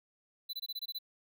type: tone bursts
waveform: square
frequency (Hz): 4000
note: B7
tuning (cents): +21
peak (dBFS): -37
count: 8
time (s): 0.49-0.988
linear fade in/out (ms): 10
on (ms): 43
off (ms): 22
effects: none